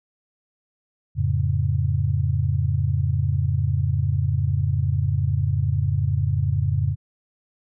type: chord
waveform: sine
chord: F augmented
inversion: none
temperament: equal with one note detuned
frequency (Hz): 87.31 / 107.36 / 138.59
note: F2 / A2 / C#3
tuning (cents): 0 / -42 / 0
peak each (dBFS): -23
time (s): 1.15-6.96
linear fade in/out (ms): 50
effects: none